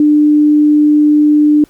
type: tone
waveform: sine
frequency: 298.6 Hz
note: D4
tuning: 29 cents sharp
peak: -5 dBFS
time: 0-1.64 s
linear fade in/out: 2 ms
effects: pink hiss -49 dBFS RMS until 1.69 s